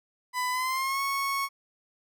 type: tone with pitch glide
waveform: 30% pulse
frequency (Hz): 1000 to 1103.2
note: B5 to C#6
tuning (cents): +21 to -9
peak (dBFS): -24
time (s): 0.33-1.49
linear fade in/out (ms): 50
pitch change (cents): +170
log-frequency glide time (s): 0.51-1.01
effects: none